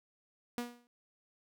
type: tone with exponential decay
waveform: sawtooth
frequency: 241 Hz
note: B3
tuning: 42 cents flat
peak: -29 dBFS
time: 0.58-0.87 s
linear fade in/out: 0 ms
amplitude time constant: 62 ms
effects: none